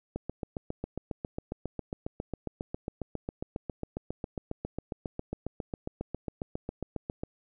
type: click train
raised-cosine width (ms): 2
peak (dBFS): -20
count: 53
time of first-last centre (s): 0.16-7.235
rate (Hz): 7.35
effects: none